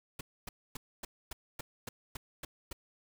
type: noise bursts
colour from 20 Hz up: pink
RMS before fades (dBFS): -41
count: 10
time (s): 0.19-2.73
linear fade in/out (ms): 5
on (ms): 20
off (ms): 260
effects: none